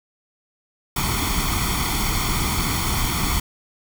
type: noise with comb filter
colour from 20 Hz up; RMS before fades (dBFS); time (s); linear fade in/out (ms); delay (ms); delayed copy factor
pink; -22; 0.96-3.4; 5; 0.9; +0.8
effects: none